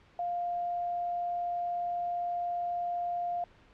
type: tone with quantisation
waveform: sine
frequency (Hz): 701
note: F5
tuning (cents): +6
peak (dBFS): -30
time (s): 0.19-3.44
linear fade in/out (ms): 2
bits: 10
effects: pink hiss -60 dBFS RMS until 3.73 s + low-pass 3000 Hz 12 dB/octave